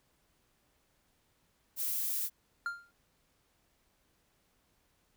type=noise; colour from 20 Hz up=violet; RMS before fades=-34 dBFS; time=1.76-2.3 s; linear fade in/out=50 ms
type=tone with exponential decay; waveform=triangle; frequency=1396.9 Hz; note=F6; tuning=in tune; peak=-28 dBFS; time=2.66-2.91 s; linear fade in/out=1 ms; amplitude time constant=54 ms
effects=pink hiss -73 dBFS RMS until 5.16 s